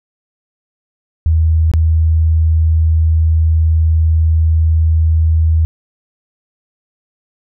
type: tone with dropouts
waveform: sine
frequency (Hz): 80.2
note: E2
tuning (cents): -47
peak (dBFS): -8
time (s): 1.26-5.65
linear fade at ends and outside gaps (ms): 0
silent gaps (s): 1.715-1.737
effects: none